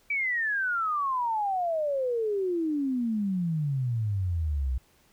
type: exponential sweep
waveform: sine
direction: down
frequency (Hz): 2324 to 61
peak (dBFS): -25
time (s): 0.1-4.78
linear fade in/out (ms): 5
effects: pink hiss -63 dBFS RMS until 5.12 s